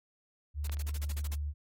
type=tone; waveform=sine; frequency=73.4 Hz; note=D2; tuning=in tune; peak=-32 dBFS; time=0.54-1.54 s; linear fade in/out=50 ms
type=noise bursts; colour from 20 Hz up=white; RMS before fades=-44 dBFS; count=10; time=0.64-1.349 s; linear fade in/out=5 ms; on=34 ms; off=41 ms
type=clicks; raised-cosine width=0.3 ms; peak=-26 / -34 / -33 dBFS; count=3; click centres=0.696 / 0.77 / 0.893 s
effects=AAC 48 kbps